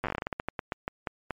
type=slowing click train; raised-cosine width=0.5 ms; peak=-15 dBFS; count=19; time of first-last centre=0.04-1.307 s; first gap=8 ms; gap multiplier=1.22; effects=MP3 64 kbps